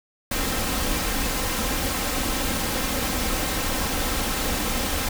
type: noise with comb filter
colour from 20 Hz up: pink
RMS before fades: -25 dBFS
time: 0.31-5.09 s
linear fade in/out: 5 ms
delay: 3.8 ms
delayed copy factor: +0.5
effects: none